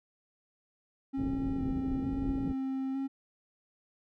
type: tone with vibrato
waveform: triangle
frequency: 268.2 Hz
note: C4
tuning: 43 cents sharp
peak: -29 dBFS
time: 1.13-3.08 s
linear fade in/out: 20 ms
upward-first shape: square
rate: 1.1 Hz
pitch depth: 16 cents each way
type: low-pass noise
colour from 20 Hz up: pink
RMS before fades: -37 dBFS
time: 1.17-2.54 s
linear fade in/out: 20 ms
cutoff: 370 Hz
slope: 24 dB/octave
effects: none